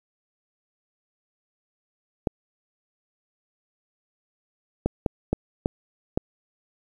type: clicks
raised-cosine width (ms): 2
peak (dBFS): -8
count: 6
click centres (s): 2.272 / 4.86 / 5.062 / 5.33 / 5.659 / 6.175
effects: 8-bit